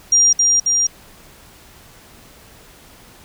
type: tone with echo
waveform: sine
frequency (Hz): 5700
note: F8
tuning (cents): +34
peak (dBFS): -9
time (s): 0.12-0.33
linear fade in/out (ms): 5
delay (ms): 270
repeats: 2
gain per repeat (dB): -2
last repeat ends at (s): 0.87
effects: pink hiss -45 dBFS RMS until 3.24 s